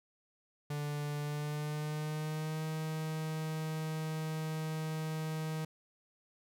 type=tone with pitch glide; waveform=45% pulse; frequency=146.83 to 157.37 Hz; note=D3 to D#3; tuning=0 to +20 cents; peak=-35 dBFS; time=0.7-5.65 s; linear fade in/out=5 ms; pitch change=+120 cents; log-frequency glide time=1.2-2.64 s; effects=none